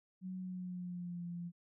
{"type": "tone with pitch glide", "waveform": "sine", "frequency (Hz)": [185.5, 173.08], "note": ["F#3", "F3"], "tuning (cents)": [5, -15], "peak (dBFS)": -40, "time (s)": [0.21, 1.52], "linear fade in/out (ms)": 50, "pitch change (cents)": -120, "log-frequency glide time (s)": [0.37, 1.25], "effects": []}